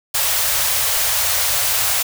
white band-stop noise, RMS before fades -18 dBFS, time 0.14-2.03 s, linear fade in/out 10 ms, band 130 to 490 Hz, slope 48 dB/octave, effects none

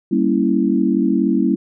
sine chord, G diminished seventh, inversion none, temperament equal, 196 / 233.1 / 277.2 / 329.6 Hz, G3 / Bb3 / Db4 / Fb4, 0 / 0 / 0 / 0 cents, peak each -19 dBFS, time 0.11-1.56 s, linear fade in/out 10 ms, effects none

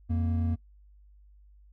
triangle tone pair together, 87.31 / 233.1 Hz, F2 / A#3, 0 / 0 cents, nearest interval octave + perfect fourth, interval 1700 cents, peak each -24 / -30 dBFS, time 0.09-0.56 s, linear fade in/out 20 ms, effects noise-tail reverb RT60 0.1 s tail -21 dB re dry + added 50 Hz sine -53 dBFS peak until 1.72 s

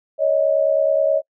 sine tone pair together, 558.6 / 628 Hz, C#5 / D#5, +13 / +16 cents, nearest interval major second, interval 203 cents, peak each -17 dBFS, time 0.18-1.22 s, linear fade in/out 50 ms, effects noise-tail reverb RT60 0.1 s tail -26 dB re dry

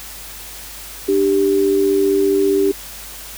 sine tone pair together, 296.8 / 392 Hz, D4 / G4, +18 / 0 cents, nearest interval perfect fourth, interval 482 cents, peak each -19 / -13 dBFS, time 1.08-2.72 s, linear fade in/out 10 ms, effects added 50 Hz sine -41 dBFS peak until 3.37 s + white hiss -34 dBFS RMS until 3.37 s

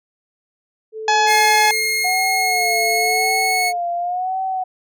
sine tone with tremolo, 437.9 Hz, A4, 8 cents flat, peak -23 dBFS, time 0.92-3.79 s, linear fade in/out 50 ms, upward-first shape sine, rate 0.59 Hz, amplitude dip 85%
harmonic tone, 848 Hz, G#5, 36 cents sharp, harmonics 1 / 2 / 3 / 4 / 5 / 6 / 7 / 8, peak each -14 / -20 / -24 / -26 / -28 / -30 / -31 / -32 dBFS, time 1.08-1.71 s, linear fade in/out 2 ms
sawtooth tone with pitch glide, 2135 to 2195 Hz, C7 to C#7, +34 to -18 cents, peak -14 dBFS, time 1.26-3.73 s, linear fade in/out 50 ms, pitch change +48 cents, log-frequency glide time 1.69-3.55 s
sine tone with vibrato, 726 Hz, F#5, 33 cents flat, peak -19 dBFS, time 2.04-4.64 s, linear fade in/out 10 ms, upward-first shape sine, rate 0.94 Hz, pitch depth 83 cents each way
effects none

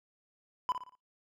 triangle tone with echo, 1002 Hz, B5, 25 cents sharp, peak -25 dBFS, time 0.69-0.72 s, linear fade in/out 0 ms, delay 58 ms, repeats 4, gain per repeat -8 dB, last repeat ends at 0.952 s, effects noise-tail reverb RT60 0.2 s tail -24 dB re dry

